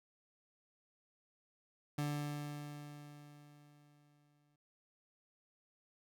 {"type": "tone with exponential decay", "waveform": "30% pulse", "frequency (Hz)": 146.7, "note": "D3", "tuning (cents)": -2, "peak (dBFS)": -32, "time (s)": [1.98, 4.56], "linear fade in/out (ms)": 5, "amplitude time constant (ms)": 560, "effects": []}